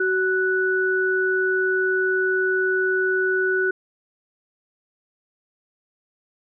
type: tone pair together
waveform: sine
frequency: 376 / 1480 Hz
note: F#4 / F#6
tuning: +28 / 0 cents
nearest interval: 2 octaves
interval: 2372 cents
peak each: -21 dBFS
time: 0-3.71 s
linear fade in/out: 5 ms
effects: none

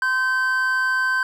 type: tone pair together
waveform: triangle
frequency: 1032 / 1546.5 Hz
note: C6 / G6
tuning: -24 / -24 cents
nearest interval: perfect fifth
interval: 700 cents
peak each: -24 / -17 dBFS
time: 0.02-1.23 s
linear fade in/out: 2 ms
effects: none

